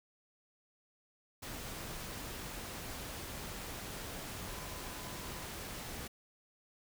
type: tone in noise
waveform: sine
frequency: 1008 Hz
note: B5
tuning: 35 cents sharp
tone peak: -55 dBFS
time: 4.46-5.45 s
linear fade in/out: 10 ms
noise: pink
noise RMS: -44 dBFS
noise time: 1.42-6.08 s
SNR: -14 dB
effects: none